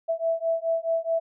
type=beating tone pair; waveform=sine; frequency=657 / 661.7 Hz; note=E5 / E5; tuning=-6 / +6 cents; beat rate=4.7 Hz; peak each=-26 dBFS; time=0.08-1.2 s; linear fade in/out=20 ms; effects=none